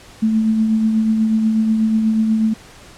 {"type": "tone with tremolo", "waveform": "sine", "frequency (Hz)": 220, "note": "A3", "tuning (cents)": 0, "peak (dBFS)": -11, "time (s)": [0.22, 2.54], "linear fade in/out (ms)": 10, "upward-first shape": "triangle", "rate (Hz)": 8.2, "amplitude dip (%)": 40, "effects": ["pink hiss -42 dBFS RMS until 2.97 s", "low-pass 9000 Hz 12 dB/octave"]}